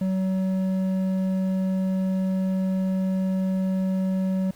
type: tone with hard clipping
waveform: sine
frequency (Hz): 188.6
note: F#3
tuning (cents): +33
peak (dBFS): -23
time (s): 0.01-4.51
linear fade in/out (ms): 5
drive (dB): 6
effects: pink hiss -53 dBFS RMS until 4.55 s